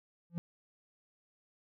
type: tone with exponential growth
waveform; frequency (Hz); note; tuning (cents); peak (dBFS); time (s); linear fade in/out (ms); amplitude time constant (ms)
triangle; 170.9; F3; -37; -28; 0.3-0.38; 0; 17
effects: none